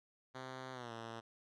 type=tone with pitch glide; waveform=5% pulse; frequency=130.1 to 114.57 Hz; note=C3 to A#2; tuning=-9 to -30 cents; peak=-34 dBFS; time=0.34-1.21 s; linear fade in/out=20 ms; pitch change=-221 cents; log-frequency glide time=0.73-0.92 s; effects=low-pass 5000 Hz 12 dB/octave